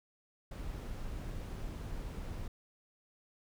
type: noise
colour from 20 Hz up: brown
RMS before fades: -41 dBFS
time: 0.51-2.48 s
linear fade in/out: 5 ms
effects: none